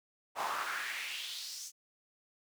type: noise with high-pass filter sweep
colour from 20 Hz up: brown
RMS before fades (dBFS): -39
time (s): 0.35-1.72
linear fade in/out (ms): 50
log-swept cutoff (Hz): 810 to 6800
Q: 3
effects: none